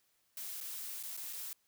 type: noise with dropouts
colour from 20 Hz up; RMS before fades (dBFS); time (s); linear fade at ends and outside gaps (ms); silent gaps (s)
blue; -43; 0.37-1.53; 1; 0.604-0.61 / 1.028-1.035 / 1.167-1.174 / 1.328-1.332
effects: white hiss -75 dBFS RMS until 1.67 s